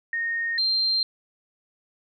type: tone pair in turn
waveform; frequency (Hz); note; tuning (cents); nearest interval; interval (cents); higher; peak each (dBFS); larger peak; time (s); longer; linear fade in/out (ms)
sine; 1850 / 4163; A#6 / C8; -14 / -10; octave + major second; 1404; second; -24 / -20; second; 0.13-0.58 / 0.58-1.03; neither; 2
effects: none